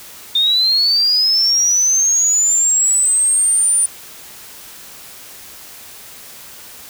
sine linear sweep, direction up, 3614 to 9397 Hz, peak -11 dBFS, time 0.35-3.86 s, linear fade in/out 5 ms, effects white hiss -37 dBFS RMS until 6.89 s

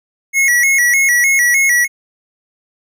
square tone with vibrato, 2050 Hz, C7, 36 cents flat, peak -10 dBFS, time 0.33-1.88 s, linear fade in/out 50 ms, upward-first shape square, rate 3.3 Hz, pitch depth 100 cents each way, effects none

